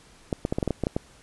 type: clicks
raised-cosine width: 2 ms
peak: -11 dBFS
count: 10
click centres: 0.328 / 0.451 / 0.525 / 0.585 / 0.628 / 0.677 / 0.707 / 0.837 / 0.869 / 0.965 s
effects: pink hiss -54 dBFS RMS until 1.22 s + resampled to 24000 Hz